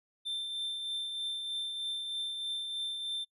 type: tone with tremolo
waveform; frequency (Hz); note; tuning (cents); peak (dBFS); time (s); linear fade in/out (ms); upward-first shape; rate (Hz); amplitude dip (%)
triangle; 3566; A7; +22; -31; 0.25-3.25; 20; triangle; 3.2; 40
effects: noise-tail reverb RT60 0.1 s tail -24 dB re dry + resampled to 32000 Hz